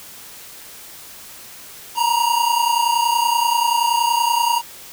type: tone pair together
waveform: square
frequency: 926.5 / 957 Hz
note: A#5 / A#5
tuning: -11 / +45 cents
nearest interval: minor second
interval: 56 cents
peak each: -19 dBFS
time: 1.95-4.62 s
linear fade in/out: 50 ms
effects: white hiss -39 dBFS RMS until 4.92 s